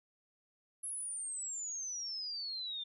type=exponential sweep; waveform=sine; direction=down; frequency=10950 to 3562 Hz; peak=-38 dBFS; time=0.83-2.84 s; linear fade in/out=10 ms; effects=none